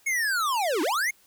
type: linear two-way sweep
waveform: square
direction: down then up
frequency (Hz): 2217 to 280.9 to 2217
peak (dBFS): -24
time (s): 0.06-1.11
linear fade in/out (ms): 10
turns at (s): 0.82
effects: white hiss -60 dBFS RMS until 1.26 s